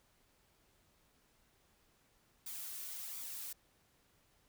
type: noise with flanger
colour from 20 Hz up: blue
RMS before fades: -45 dBFS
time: 2.46-3.53 s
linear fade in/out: 5 ms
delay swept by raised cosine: 0.84 to 2.84 ms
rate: 1.4 Hz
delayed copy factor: +0.5
effects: pink hiss -72 dBFS RMS until 4.48 s